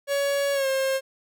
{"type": "tone with pitch glide", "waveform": "45% pulse", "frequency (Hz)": [562, 534.1], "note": ["C#5", "C5"], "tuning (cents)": [24, 36], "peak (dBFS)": -22, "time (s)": [0.07, 1.01], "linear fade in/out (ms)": 50, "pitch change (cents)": -88, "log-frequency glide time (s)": [0.53, 0.67], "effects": []}